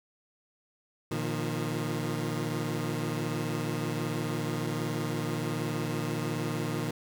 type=tone cluster; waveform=20% pulse; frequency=118.4 / 153.2 / 174.5 Hz; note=A#2 / D#3 / F3; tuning=+27 / -27 / -1 cents; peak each=-29 / -28 / -33 dBFS; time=1.11-6.91 s; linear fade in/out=5 ms; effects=none